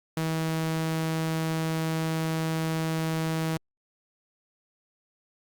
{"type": "tone", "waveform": "sawtooth", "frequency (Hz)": 160.8, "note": "E3", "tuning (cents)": -43, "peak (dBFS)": -22, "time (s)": [0.17, 3.57], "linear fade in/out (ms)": 2, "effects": ["Opus 48 kbps"]}